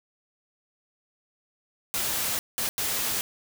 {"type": "noise bursts at uneven times", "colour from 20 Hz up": "white", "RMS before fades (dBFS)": -28, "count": 3, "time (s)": [[1.94, 2.39], [2.58, 2.69], [2.78, 3.21]], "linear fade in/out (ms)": 0, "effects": []}